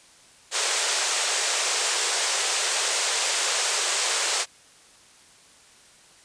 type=band-pass noise; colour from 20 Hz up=white; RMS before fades=-25 dBFS; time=0.51-4.46 s; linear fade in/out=50 ms; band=390 to 8800 Hz; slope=48 dB/octave; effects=white hiss -53 dBFS RMS until 6.24 s + resampled to 22050 Hz